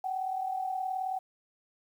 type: tone pair together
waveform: sine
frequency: 752.1 / 791 Hz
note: F#5 / G5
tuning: +28 / +15 cents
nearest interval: minor second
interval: 87 cents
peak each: -31 / -38 dBFS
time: 0.04-1.19 s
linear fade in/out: 5 ms
effects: 10-bit